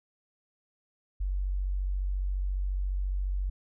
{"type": "tone", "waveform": "sine", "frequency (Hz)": 47.22, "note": "F#1", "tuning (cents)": 36, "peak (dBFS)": -27, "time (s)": [1.2, 3.5], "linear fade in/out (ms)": 10, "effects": []}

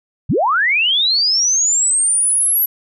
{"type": "linear sweep", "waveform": "sine", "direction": "up", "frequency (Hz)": [73.42, 11810], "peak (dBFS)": -12, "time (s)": [0.29, 2.66], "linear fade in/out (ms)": 10, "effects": []}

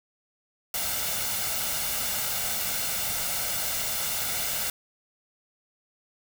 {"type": "noise with comb filter", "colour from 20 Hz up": "white", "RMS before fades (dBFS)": -29, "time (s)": [0.74, 4.7], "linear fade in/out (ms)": 2, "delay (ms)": 1.4, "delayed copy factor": 0.55, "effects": []}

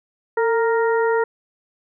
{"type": "harmonic tone with a mistuned harmonic", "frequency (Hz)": 466.2, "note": "A#4", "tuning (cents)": 0, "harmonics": [1, 2, 3, 4], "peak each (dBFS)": [-17, -23, -27, -29], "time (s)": [0.37, 1.24], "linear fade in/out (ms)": 5, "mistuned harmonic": 1, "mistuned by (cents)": -53, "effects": []}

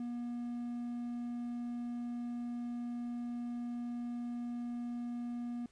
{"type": "tone", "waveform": "triangle", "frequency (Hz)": 240, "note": "B3", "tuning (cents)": -49, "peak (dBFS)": -35, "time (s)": [0, 5.66], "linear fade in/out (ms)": 2, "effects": ["pink hiss -69 dBFS RMS until 5.71 s", "resampled to 22050 Hz"]}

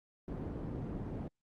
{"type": "low-pass noise", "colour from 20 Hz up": "white", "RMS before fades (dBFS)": -40, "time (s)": [0.28, 1.28], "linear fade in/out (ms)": 2, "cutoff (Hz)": 290, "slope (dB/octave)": 12, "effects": ["Opus 32 kbps"]}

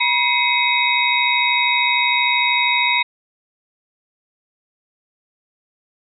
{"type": "tone cluster", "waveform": "sine", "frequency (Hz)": [966, 2081, 2214, 2521, 3778], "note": ["B5", "C7", "C#7", "D#7", "A#7"], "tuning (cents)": [-39, -10, -3, 22, 22], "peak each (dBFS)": -21, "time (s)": [0, 3.03], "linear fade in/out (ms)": 10, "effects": []}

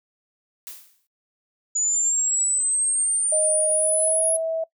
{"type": "noise with exponential decay", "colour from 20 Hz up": "blue", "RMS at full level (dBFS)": -34, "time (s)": [0.67, 1.07], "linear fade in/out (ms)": 0, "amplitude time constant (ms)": 85}
{"type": "linear sweep", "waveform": "sine", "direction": "up", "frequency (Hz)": [6890, 10548], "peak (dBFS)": -19, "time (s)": [1.75, 4.37], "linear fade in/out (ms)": 10}
{"type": "tone with pitch glide", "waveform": "sine", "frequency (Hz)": [622, 649.5], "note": ["D#5", "E5"], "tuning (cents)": [-1, -26], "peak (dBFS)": -22, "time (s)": [3.32, 4.64], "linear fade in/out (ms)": 5, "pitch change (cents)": 75, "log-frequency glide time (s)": [3.74, 4.3]}
{"effects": ["noise-tail reverb RT60 0.1 s tail -21 dB re dry"]}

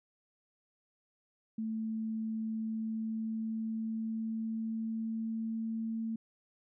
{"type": "tone with pitch glide", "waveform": "sine", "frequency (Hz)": [221.1, 224.6], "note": ["A3", "A3"], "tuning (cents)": [9, 36], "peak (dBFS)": -33, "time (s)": [1.58, 6.16], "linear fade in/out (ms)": 5, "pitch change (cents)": 27, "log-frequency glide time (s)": [2.53, 5.94], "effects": []}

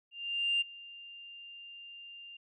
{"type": "tone with ADSR envelope", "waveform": "sine", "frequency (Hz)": 2794, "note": "F7", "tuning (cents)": 0, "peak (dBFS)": -25, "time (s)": [0.11, 2.37], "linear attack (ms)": 500, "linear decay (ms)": 17, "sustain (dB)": -21, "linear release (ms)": 6, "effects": ["tanh soft clip ceiling -21 dBFS"]}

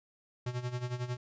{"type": "tone with tremolo", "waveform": "square", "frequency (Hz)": 123.47, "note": "B2", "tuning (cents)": 0, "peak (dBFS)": -32, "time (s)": [0.46, 1.17], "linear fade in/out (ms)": 5, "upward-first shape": "sine", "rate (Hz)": 11, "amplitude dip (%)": 75, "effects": ["resampled to 16000 Hz"]}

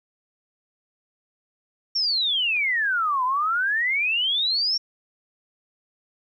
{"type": "exponential two-way sweep", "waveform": "sine", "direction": "down then up", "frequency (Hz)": [5588, 987.8, 5588], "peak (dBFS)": -20, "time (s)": [1.95, 4.78], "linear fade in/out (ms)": 10, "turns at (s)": 3.24}
{"type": "click", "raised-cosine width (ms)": 0.3, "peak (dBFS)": -30, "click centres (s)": 2.566}
{"effects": ["10-bit"]}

